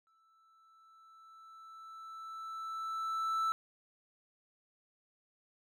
triangle tone with exponential growth, 1321 Hz, E6, 3 cents sharp, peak -27 dBFS, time 0.07-3.52 s, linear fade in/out 0 ms, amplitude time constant 750 ms, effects none

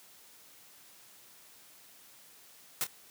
white noise with echo, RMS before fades -31 dBFS, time 2.81-2.84 s, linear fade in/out 0 ms, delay 28 ms, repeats 1, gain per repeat -11 dB, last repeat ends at 2.868 s, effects white hiss -57 dBFS RMS until 3.1 s + high-pass 100 Hz 12 dB/octave

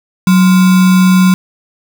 sine tone with sample-and-hold, 185 Hz, F#3, in tune, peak -4 dBFS, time 0.27-1.34 s, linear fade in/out 2 ms, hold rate 1225 Hz, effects none

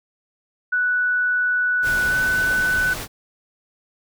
sine tone with pitch glide, 1480 to 1498.1 Hz, F#6 to F#6, 0 to +21 cents, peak -17 dBFS, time 0.72-2.94 s, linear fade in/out 10 ms, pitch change +21 cents, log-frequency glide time 2.08-2.14 s
pink noise, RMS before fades -30 dBFS, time 1.82-3.08 s, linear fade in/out 50 ms
effects none

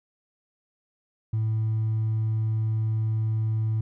triangle tone with hard clipping, 110 Hz, A2, in tune, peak -22 dBFS, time 1.33-3.81 s, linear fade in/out 5 ms, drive 2 dB, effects none

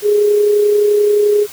sine tone with amplitude modulation, 415.3 Hz, G#4, in tune, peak -7 dBFS, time 0.02-1.47 s, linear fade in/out 50 ms, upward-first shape sine, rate 31.5 Hz, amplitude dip 35%, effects white hiss -34 dBFS RMS until 1.52 s

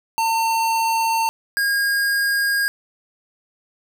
square tone pair in turn, 904 / 1626.2 Hz, A5 / G#6, +47 / -37 cents, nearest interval minor seventh, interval 1016 cents, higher second, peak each -18 dBFS, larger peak neither, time 0.18-1.29 / 1.57-2.68 s, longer neither, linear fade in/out 0 ms, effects none

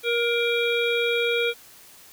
harmonic tone, 472 Hz, A#4, 22 cents sharp, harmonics 1 / 3 / 5 / 7 / 8, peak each -23 / -30 / -26 / -30 / -34 dBFS, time 0.03-1.54 s, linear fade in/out 50 ms, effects white hiss -49 dBFS RMS until 2.12 s

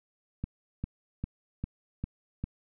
click train, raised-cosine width 5 ms, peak -20 dBFS, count 6, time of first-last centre 0.44-2.44 s, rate 2.5 Hz, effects none

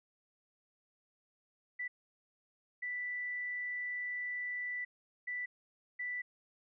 sine tone bursts at uneven times, 1975.5 Hz, B6, in tune, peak -36 dBFS, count 4, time 1.79-1.88 / 2.82-4.85 / 5.27-5.46 / 5.99-6.22 s, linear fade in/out 10 ms, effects none

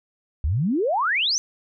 sine exponential sweep, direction up, 65.2 to 6272 Hz, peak -19 dBFS, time 0.44-1.38 s, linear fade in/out 0 ms, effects none

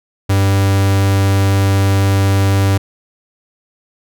45% pulse tone, 98 Hz, G2, in tune, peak -10 dBFS, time 0.29-2.78 s, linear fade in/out 10 ms, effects none

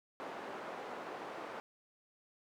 white band-pass noise, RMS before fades -45 dBFS, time 0.2-1.6 s, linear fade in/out 0 ms, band 330 to 930 Hz, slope 12 dB/octave, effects none

